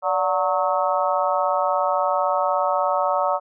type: harmonic tone with a mistuned harmonic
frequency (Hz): 183.7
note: F#3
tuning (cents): -12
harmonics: 3 / 4 / 5 / 6 / 7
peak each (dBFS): -23 / -24 / -25 / -26 / -26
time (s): 0.02-3.4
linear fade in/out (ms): 50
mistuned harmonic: 3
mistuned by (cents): +81
effects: none